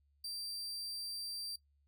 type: tone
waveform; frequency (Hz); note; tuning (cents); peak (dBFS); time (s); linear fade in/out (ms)
40% pulse; 4699; D8; 0; -39; 0.24-1.56; 5
effects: noise-tail reverb RT60 0.1 s tail -17 dB re dry + added 71 Hz sine -70 dBFS peak until 1.87 s